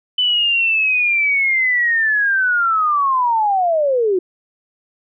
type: linear sweep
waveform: sine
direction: down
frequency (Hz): 3010 to 351.5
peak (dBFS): -13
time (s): 0.18-4.19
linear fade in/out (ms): 5
effects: none